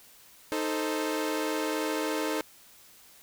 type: chord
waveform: sawtooth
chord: A diminished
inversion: second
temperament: equal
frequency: 311.1 / 440 / 523.3 Hz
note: Eb4 / A4 / C5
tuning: 0 / 0 / 0 cents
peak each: -27 / -29 / -31 dBFS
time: 0.52-2.41 s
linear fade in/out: 0 ms
effects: white hiss -55 dBFS RMS until 3.22 s